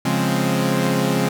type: chord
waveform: sawtooth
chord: Db major seventh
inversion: none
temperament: equal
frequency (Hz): 138.59 / 174.61 / 207.7 / 261.6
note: Db3 / F3 / Ab3 / C4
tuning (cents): 0 / 0 / 0 / 0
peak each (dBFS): -19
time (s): 0.05-1.29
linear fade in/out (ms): 5
effects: none